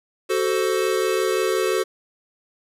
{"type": "chord", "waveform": "square", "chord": "F# diminished", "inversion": "none", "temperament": "equal with one note detuned", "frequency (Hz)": [374.3, 440, 523.3], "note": ["F#4", "A4", "C5"], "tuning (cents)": [20, 0, 0], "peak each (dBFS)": [-23, -24, -27], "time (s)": [0.29, 1.84], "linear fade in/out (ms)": 20, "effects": ["resampled to 32000 Hz", "9-bit"]}